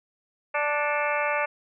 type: harmonic tone with a mistuned harmonic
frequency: 293.7 Hz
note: D4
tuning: in tune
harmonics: 2 / 3 / 4 / 5 / 6 / 7 / 8 / 9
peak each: -28 / -30 / -31 / -32 / -33 / -33 / -34 / -35 dBFS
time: 0.54-1.46 s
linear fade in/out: 10 ms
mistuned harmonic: 7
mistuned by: +85 cents
effects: none